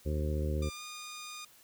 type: harmonic tone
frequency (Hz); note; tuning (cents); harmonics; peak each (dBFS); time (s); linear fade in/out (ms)
75.5; D2; +48; 1 / 2 / 3 / 4 / 5 / 6 / 7; -31 / -38 / -42 / -43 / -41 / -45 / -42; 0.05-0.7; 20
type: tone with pitch glide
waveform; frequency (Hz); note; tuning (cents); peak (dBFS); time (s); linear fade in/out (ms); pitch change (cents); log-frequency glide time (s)
10% pulse; 1200 to 1221.7; D6 to D#6; +37 to -32; -34; 0.62-1.45; 5; +31; 0.73-0.82
effects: white hiss -60 dBFS RMS until 1.63 s